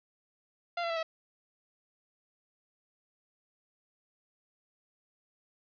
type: tone with pitch steps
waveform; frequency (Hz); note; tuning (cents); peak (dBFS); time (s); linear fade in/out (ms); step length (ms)
sawtooth; 692 / 677 / 662.3 / 647.9; F5 / E5 / E5 / E5; -16 / +46 / +8 / -30; -27; 0.77-1.03; 5; 65
effects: resampled to 11025 Hz + 11-bit